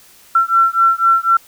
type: beating tone pair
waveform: sine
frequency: 1350 / 1354 Hz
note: E6 / E6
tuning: +41 / +46 cents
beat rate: 4 Hz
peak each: -13 dBFS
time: 0.35-1.37 s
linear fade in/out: 5 ms
effects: white hiss -46 dBFS RMS until 1.47 s